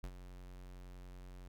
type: tone with ADSR envelope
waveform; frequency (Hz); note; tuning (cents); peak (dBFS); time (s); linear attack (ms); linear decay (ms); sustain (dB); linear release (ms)
square; 45.39; F#1; -32; -40; 0.03-1.48; 9; 63; -10; 4
effects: none